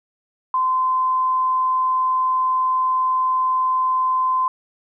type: tone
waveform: sine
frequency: 1031 Hz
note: C6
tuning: 26 cents flat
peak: -16 dBFS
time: 0.54-4.48 s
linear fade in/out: 2 ms
effects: none